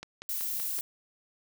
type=click train; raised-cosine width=0.2 ms; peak=-23 dBFS; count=5; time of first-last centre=0.03-0.789 s; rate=5.27 Hz
type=noise; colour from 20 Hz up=violet; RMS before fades=-33 dBFS; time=0.29-0.81 s; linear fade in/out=2 ms
effects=none